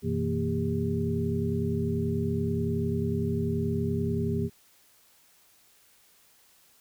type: tone cluster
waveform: sine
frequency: 92.2 / 123.5 / 162.8 / 232.1 / 400.4 Hz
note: F#2 / B2 / E3 / A#3 / G4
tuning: -6 / 0 / -21 / -7 / +37 cents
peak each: -32 / -34 / -31 / -31 / -32 dBFS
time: 0.02-4.5 s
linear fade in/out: 50 ms
effects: white hiss -61 dBFS RMS until 6.8 s